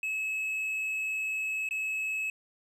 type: tone with dropouts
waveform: triangle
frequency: 2582 Hz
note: E7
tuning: 37 cents flat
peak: -28 dBFS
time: 0.03-2.3 s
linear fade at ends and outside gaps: 2 ms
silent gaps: 1.689-1.709 s
effects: none